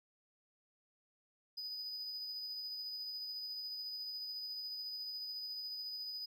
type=tone with tremolo; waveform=triangle; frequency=4978 Hz; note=D#8; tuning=in tune; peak=-39 dBFS; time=1.57-6.26 s; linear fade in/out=10 ms; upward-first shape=sine; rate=14 Hz; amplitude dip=25%; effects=none